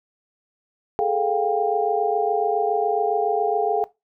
sine tone cluster, 415.9 / 443.1 / 708 / 793 Hz, G#4 / A4 / F5 / G5, +2 / +12 / +23 / +20 cents, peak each -24 dBFS, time 0.99-3.84 s, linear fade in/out 0 ms, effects noise-tail reverb RT60 0.2 s tail -18 dB re dry

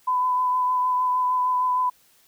sine tone with vibrato, 1004 Hz, B5, 28 cents sharp, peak -19 dBFS, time 0.07-1.9 s, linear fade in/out 10 ms, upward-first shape triangle, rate 6.5 Hz, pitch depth 18 cents each way, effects white hiss -59 dBFS RMS until 2.27 s

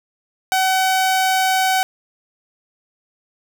sawtooth tone, 756 Hz, F#5, 37 cents sharp, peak -11 dBFS, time 0.52-1.83 s, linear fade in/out 0 ms, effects none

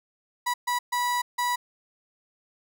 35% pulse tone bursts at uneven times, 977 Hz, B5, 19 cents flat, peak -22 dBFS, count 4, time 0.46-0.54 / 0.67-0.79 / 0.92-1.22 / 1.38-1.56 s, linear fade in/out 10 ms, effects none

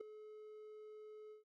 triangle tone with ADSR envelope, 428.1 Hz, A4, 47 cents flat, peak -38 dBFS, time 0-1.44 s, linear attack 10 ms, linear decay 4 ms, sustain -12 dB, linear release 130 ms, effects none

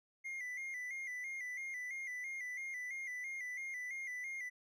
triangle tone with vibrato, 2057 Hz, C7, 30 cents flat, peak -39 dBFS, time 0.24-4.5 s, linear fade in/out 20 ms, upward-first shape square, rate 3 Hz, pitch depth 59 cents each way, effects none

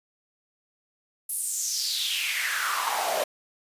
pink noise with high-pass filter sweep, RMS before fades -28 dBFS, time 1.29-3.24 s, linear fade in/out 5 ms, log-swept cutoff 11000 to 550 Hz, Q 4.6, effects resampled to 32000 Hz

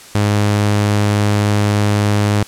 sawtooth tone, 103.5 Hz, G#2, 5 cents flat, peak -8 dBFS, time 0.15-2.43 s, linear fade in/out 0 ms, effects white hiss -38 dBFS RMS until 2.47 s + low-pass 10000 Hz 12 dB/octave

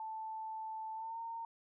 sine tone with pitch glide, 880 to 916.3 Hz, A5 to A#5, 0 to -30 cents, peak -40 dBFS, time 0-1.45 s, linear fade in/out 2 ms, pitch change +70 cents, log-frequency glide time 0.94-1.18 s, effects none

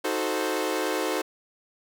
sawtooth chord, D# diminished seventh, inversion none, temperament equal with one note detuned, 313.5 / 370 / 440 / 523.3 Hz, D#4 / F#4 / A4 / C5, +13 / 0 / 0 / 0 cents, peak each -27 dBFS, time 0.04-1.22 s, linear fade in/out 10 ms, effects none

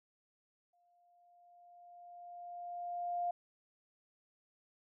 sine tone with exponential growth, 702 Hz, F5, 9 cents sharp, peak -32 dBFS, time 0.73-3.31 s, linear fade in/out 5 ms, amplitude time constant 560 ms, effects none

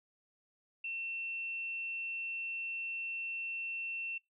sine tone, 2700 Hz, E7, 41 cents sharp, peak -37 dBFS, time 0.84-4.18 s, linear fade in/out 5 ms, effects noise-tail reverb RT60 0.2 s tail -23 dB re dry

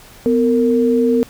sine tone pair together, 249.8 / 459.2 Hz, B3 / A#4, +20 / -26 cents, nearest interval major seventh, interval 1054 cents, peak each -14 dBFS, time 0.26-1.23 s, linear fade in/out 0 ms, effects pink hiss -42 dBFS RMS until 1.29 s

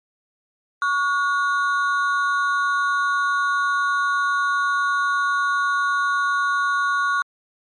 triangle ring-modulated tone, 1283 Hz, E6, 47 cents flat, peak -13 dBFS, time 0.82-7.22 s, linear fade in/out 0 ms, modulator 160 Hz, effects MP3 48 kbps

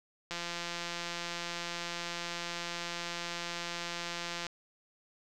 click train, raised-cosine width 0.2 ms, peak -20 dBFS, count 716, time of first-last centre 0.31-4.467 s, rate 172 Hz, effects none

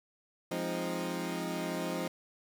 20% pulse chord, F minor seventh, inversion none, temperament equal, 174.61 / 207.7 / 261.6 / 311.1 Hz, F3 / Ab3 / C4 / Eb4, 0 / 0 / 0 / 0 cents, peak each -32 / -37 / -35 / -34 dBFS, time 0.51-2.08 s, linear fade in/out 5 ms, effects none

